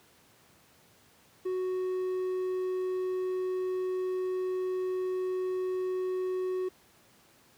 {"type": "tone", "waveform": "triangle", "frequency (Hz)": 370, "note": "F#4", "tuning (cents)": 0, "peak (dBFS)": -27, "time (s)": [1.45, 6.69], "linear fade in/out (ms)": 10, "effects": ["pink hiss -61 dBFS RMS until 7.57 s", "high-pass 100 Hz 12 dB/octave"]}